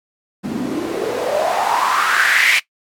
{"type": "noise with band-pass filter sweep", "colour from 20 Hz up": "white", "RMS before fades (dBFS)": -17, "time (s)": [0.43, 2.6], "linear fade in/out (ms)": 20, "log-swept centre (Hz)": [210, 2400], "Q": 5, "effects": ["noise-tail reverb RT60 0.1 s tail -18 dB re dry", "MP3 96 kbps"]}